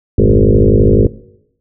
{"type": "tone with frequency modulation", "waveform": "sine", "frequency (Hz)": 163.3, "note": "E3", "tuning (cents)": -16, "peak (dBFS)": -5, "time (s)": [0.18, 1.07], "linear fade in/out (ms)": 5, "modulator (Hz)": 51.8, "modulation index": 5.8, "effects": ["noise-tail reverb RT60 0.8 s tail -20 dB re dry"]}